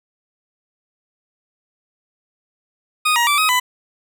20% pulse tone with pitch steps, 1241 / 948 / 1165 / 1262 / 999 Hz, D#6 / A#5 / D6 / D#6 / B5, -5 / +29 / -14 / +24 / +20 cents, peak -9 dBFS, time 3.05-3.6 s, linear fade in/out 10 ms, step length 110 ms, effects none

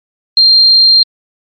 sine tone, 4186 Hz, C8, in tune, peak -3 dBFS, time 0.37-1.03 s, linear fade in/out 2 ms, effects MP3 32 kbps

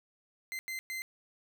40% pulse tone bursts at uneven times, 2071 Hz, C7, 18 cents flat, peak -35 dBFS, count 3, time 0.52-0.59 / 0.68-0.79 / 0.9-1.02 s, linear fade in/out 0 ms, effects none

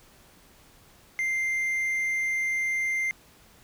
triangle tone, 2093 Hz, C7, in tune, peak -23 dBFS, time 1.19-3.11 s, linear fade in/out 0 ms, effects pink hiss -56 dBFS RMS until 3.63 s

